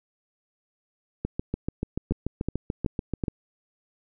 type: two click trains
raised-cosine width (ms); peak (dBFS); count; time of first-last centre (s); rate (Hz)
3; -14 / -13; 15 / 4; 1.25-3.282 / 2.11-3.238; 6.89 / 2.66
effects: none